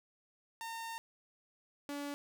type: tone pair in turn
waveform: sawtooth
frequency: 912 / 286.6 Hz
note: A#5 / D4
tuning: -38 / -42 cents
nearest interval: octave + minor sixth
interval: 2004 cents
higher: first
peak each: -37 / -35 dBFS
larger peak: second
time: 0.61-0.98 / 1.89-2.14 s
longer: first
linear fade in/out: 0 ms
effects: none